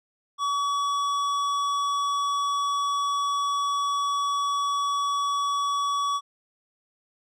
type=tone with hard clipping; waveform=sine; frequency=1135 Hz; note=C#6; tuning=41 cents sharp; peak=-25 dBFS; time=0.38-6.21 s; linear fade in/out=50 ms; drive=11 dB; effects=none